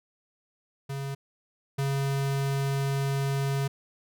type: tone pair in turn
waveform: square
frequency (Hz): 137.9 / 137.9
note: C#3 / C#3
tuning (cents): -9 / -9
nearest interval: unison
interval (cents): 0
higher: neither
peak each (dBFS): -32 / -26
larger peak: second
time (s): 0.89-1.15 / 1.78-3.68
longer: second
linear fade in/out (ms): 10
effects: none